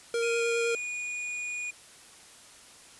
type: tone with vibrato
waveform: square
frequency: 466.2 Hz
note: A#4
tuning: in tune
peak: -27 dBFS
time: 0.14-0.75 s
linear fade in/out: 2 ms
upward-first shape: sine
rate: 9.7 Hz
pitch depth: 9 cents each way
type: tone with pitch glide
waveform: square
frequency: 2489 to 2453 Hz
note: D#7 to D#7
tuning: 0 to -25 cents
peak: -33 dBFS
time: 0.22-1.71 s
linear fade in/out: 10 ms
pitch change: -25 cents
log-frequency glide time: 0.38-0.43 s
effects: white hiss -52 dBFS RMS until 2.99 s + resampled to 24000 Hz